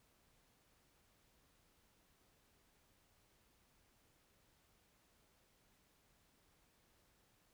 silence, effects pink hiss -74 dBFS RMS until 7.53 s

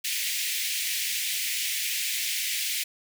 pink high-pass noise, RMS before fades -29 dBFS, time 0.04-2.84 s, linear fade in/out 10 ms, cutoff 2000 Hz, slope 48 dB/octave, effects none

